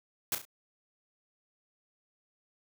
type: noise with echo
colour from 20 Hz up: white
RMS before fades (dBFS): -30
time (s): 0.32-0.35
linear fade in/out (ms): 2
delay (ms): 34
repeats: 3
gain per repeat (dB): -8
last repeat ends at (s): 0.452
effects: none